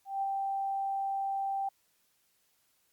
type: tone with ADSR envelope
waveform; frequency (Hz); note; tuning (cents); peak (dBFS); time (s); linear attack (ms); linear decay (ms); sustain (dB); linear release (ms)
sine; 784; G5; 0; -28; 0.05-1.69; 170; 30; -2; 6
effects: white hiss -72 dBFS RMS until 2.92 s + Opus 48 kbps